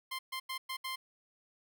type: tone bursts at uneven times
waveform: 15% pulse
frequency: 1050 Hz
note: C6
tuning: 6 cents sharp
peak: -30 dBFS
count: 5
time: 0.11-0.19 / 0.32-0.4 / 0.49-0.58 / 0.69-0.77 / 0.84-0.96 s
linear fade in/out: 10 ms
effects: none